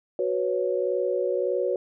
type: chord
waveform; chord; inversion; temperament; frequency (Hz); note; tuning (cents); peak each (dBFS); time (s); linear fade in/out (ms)
sine; F# suspended fourth; none; just; 370 / 493.3 / 555; F#4 / B4 / C#5; 0 / -2 / +2; -27; 0.19-1.76; 2
effects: none